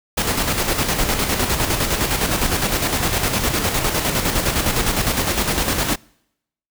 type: noise with tremolo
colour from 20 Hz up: pink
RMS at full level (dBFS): -18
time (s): 0.17-5.96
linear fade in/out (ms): 10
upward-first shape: square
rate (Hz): 9.8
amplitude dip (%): 45
effects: noise-tail reverb RT60 0.8 s tail -26 dB re dry